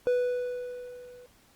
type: tone with level ramp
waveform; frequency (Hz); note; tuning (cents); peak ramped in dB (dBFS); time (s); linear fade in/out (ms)
triangle; 493.9; B4; 0; -19 to -46; 0.07-1.26; 0
effects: pink hiss -61 dBFS RMS until 1.55 s + Opus 48 kbps